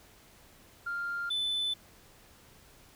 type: tone pair in turn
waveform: sine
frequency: 1396.9 / 3508 Hz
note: F6 / A7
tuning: 0 / -6 cents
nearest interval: octave + major third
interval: 1594 cents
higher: second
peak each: -31 / -26 dBFS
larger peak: second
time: 0.86-1.3 / 1.3-1.74 s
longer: neither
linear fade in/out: 10 ms
effects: tanh soft clip ceiling -28 dBFS + pink hiss -58 dBFS RMS until 2.95 s